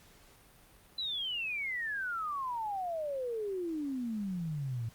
sine exponential sweep, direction down, 4030 to 110 Hz, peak -33 dBFS, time 0.98-4.89 s, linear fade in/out 5 ms, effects pink hiss -60 dBFS RMS until 4.94 s + Opus 48 kbps

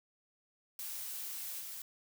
blue noise with level steps, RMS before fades -42 / -45 dBFS, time 0.79-1.82 s, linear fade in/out 2 ms, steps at 1.6 s, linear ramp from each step 10 ms, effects none

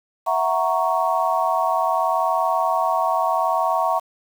sine chord, F# dominant seventh, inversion third, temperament equal, 659.3 / 740 / 932.3 / 1108.7 Hz, E5 / F#5 / A#5 / C#6, 0 / 0 / 0 / 0 cents, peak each -23 dBFS, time 0.26-4 s, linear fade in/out 20 ms, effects 7-bit

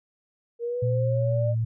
sine exponential sweep, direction up, 466.2 to 604 Hz, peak -26 dBFS, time 0.59-1.55 s, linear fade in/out 50 ms
sine tone with pitch glide, 118.9 to 112.88 Hz, A#2 to A2, +35 to +45 cents, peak -22 dBFS, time 0.82-1.65 s, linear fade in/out 10 ms, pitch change -90 cents, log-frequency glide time 1.35-1.51 s
effects none

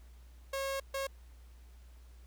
sawtooth tone bursts at uneven times, 544 Hz, C#5, 33 cents flat, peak -30 dBFS, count 2, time 0.53-0.8 / 0.94-1.07 s, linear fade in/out 5 ms, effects added 60 Hz sine -52 dBFS peak until 2.26 s + pink hiss -67 dBFS RMS until 2.26 s

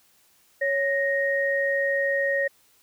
sine tone pair together, 554.4 / 1866.7 Hz, C#5 / A#6, 0 / +2 cents, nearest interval octave + major sixth, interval 2102 cents, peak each -24 dBFS, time 0.61-2.48 s, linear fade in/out 10 ms, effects white hiss -61 dBFS RMS until 2.82 s

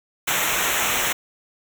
pink noise with comb filter, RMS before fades -22 dBFS, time 0.27-1.13 s, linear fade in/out 10 ms, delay 0.21 ms, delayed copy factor -0.9, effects none

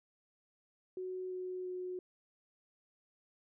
sine tone with pitch steps, 370 / 367.4 / 364.9 Hz, F#4 / F#4 / F#4, 0 / -12 / -24 cents, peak -38 dBFS, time 0.97-1.99 s, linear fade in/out 2 ms, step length 340 ms, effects none

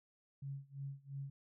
sine tone with tremolo, 138.4 Hz, C#3, 2 cents flat, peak -40 dBFS, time 0.42-1.3 s, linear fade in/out 5 ms, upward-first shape sine, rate 2.9 Hz, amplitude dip 95%, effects none

